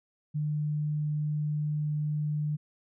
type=tone; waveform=sine; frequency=150.2 Hz; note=D3; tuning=39 cents sharp; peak=-27 dBFS; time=0.34-2.57 s; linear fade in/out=20 ms; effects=none